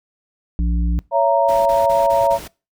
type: harmonic tone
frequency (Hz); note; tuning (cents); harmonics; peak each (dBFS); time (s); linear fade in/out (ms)
58.27; A#1; 0; 1 / 3 / 5; -16 / -24 / -31; 0.59-0.99; 0
type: chord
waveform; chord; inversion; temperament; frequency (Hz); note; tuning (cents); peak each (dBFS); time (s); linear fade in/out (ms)
sine; A# diminished; first; just; 559.4 / 671.3 / 932.3; C#5 / E5 / A#5; +16 / +31 / 0; -17; 1.11-2.39; 50
type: noise bursts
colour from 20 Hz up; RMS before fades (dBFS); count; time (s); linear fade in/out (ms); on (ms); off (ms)
pink; -34; 5; 1.48-2.48; 10; 180; 25
effects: noise-tail reverb RT60 0.3 s tail -23 dB re dry